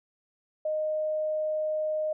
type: tone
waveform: sine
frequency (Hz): 618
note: D#5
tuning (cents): -12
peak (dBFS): -26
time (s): 0.65-2.13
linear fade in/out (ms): 5
effects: none